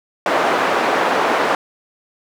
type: band-pass noise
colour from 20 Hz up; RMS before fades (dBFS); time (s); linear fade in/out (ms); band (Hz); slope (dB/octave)
white; -17; 0.26-1.55; 2; 370 to 1100; 12
effects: none